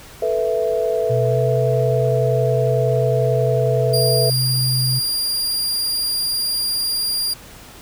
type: chord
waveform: sine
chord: A suspended second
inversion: none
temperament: equal with one note detuned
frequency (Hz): 440 / 491 / 659.3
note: A4 / B4 / E5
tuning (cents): 0 / -10 / 0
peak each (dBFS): -21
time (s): 0.22-4.3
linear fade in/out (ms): 5
type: tone with pitch glide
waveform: sine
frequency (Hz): 123.1 to 127.81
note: B2 to C3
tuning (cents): -5 to -40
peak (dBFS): -18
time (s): 1.09-5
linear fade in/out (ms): 20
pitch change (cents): +65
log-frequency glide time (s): 1.27-1.38
type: tone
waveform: sawtooth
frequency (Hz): 4794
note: D8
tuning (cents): +35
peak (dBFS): -16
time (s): 3.93-7.34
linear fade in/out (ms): 10
effects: pink hiss -41 dBFS RMS until 7.81 s